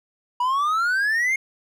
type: exponential sweep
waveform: triangle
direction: up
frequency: 964 to 2165 Hz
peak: -17 dBFS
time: 0.4-1.36 s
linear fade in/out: 5 ms
effects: none